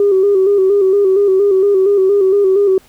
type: tone with vibrato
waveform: sine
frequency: 392 Hz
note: G4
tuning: in tune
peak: -7 dBFS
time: 0-2.78 s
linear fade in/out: 2 ms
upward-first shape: square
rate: 4.3 Hz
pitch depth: 57 cents each way
effects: tanh soft clip ceiling -3 dBFS + pink hiss -48 dBFS RMS until 2.88 s